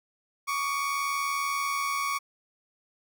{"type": "tone pair together", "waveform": "30% pulse", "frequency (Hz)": [1119.6, 1200], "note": ["C#6", "D6"], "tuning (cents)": [17, 37], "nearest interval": "minor second", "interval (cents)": 120, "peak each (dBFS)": [-25, -33], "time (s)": [0.47, 2.19], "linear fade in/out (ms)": 20, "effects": []}